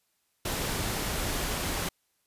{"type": "noise", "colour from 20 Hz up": "pink", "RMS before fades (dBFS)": -31, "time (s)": [0.45, 1.89], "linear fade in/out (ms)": 5, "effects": ["white hiss -74 dBFS RMS until 2.26 s", "resampled to 32000 Hz"]}